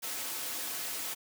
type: noise with comb filter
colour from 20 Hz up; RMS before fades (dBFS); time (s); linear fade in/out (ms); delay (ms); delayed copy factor
white; -37; 0.02-1.15; 20; 5; -0.5
effects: high-pass 200 Hz 12 dB/octave